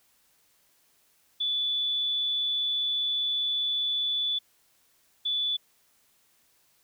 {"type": "tone bursts at uneven times", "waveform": "sine", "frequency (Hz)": 3465, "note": "A7", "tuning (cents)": -27, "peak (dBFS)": -25, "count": 2, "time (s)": [[1.4, 4.39], [5.25, 5.57]], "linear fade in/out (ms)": 10, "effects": ["white hiss -66 dBFS RMS until 6.83 s"]}